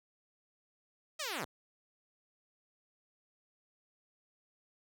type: linear sweep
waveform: 5% pulse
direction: down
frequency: 657 to 104.1 Hz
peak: -25 dBFS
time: 1.19-1.45 s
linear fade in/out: 10 ms
effects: none